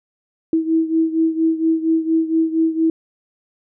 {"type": "beating tone pair", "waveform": "sine", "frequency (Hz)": [322.6, 326.9], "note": ["E4", "E4"], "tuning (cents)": [-37, -14], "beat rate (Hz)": 4.3, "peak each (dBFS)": [-16, -20], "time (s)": [0.53, 2.9], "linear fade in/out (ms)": 2, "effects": []}